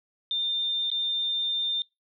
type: tone with dropouts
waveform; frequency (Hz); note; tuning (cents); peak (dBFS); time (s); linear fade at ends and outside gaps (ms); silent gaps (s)
sine; 3605; A7; +41; -25; 0.31-1.82; 1; 0.902-0.915
effects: noise-tail reverb RT60 0.2 s tail -23 dB re dry